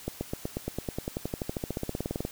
accelerating click train, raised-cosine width 2 ms, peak -17 dBFS, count 28, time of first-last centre 0.08-2.251 s, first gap 130 ms, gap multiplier 0.96, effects white hiss -47 dBFS RMS until 2.31 s

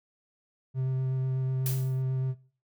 triangle tone with vibrato, 130.81 Hz, C3, in tune, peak -24 dBFS, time 0.74-2.35 s, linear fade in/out 50 ms, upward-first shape square, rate 8.1 Hz, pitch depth 8 cents each way
blue noise with exponential decay, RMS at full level -31 dBFS, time 1.66-2.02 s, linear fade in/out 2 ms, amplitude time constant 77 ms
effects noise-tail reverb RT60 0.4 s tail -18 dB re dry

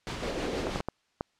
pink noise with tremolo, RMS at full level -34 dBFS, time 0.07-0.81 s, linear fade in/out 0 ms, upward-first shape sine, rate 6.3 Hz, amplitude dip 35%
white band-pass noise, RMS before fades -35 dBFS, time 0.22-0.7 s, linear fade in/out 5 ms, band 260 to 560 Hz, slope 24 dB/octave
clicks, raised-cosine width 1 ms, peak -16 dBFS, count 5, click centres 0.669 / 0.759 / 0.804 / 0.886 / 1.209 s
effects white hiss -71 dBFS RMS until 1.39 s + low-pass 5000 Hz 12 dB/octave

